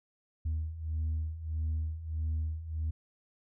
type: beating tone pair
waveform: sine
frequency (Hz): 77.78 / 79.38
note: D#2 / D#2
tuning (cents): 0 / +35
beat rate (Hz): 1.6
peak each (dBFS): -35 / -31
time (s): 0.45-2.91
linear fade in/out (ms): 10
effects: tanh soft clip ceiling -27 dBFS